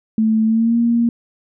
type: tone with pitch glide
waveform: sine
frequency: 220 to 234.4 Hz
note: A3 to A#3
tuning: 0 to +10 cents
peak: -12 dBFS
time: 0.18-1.09 s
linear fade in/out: 2 ms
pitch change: +110 cents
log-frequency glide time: 0.45-0.77 s
effects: none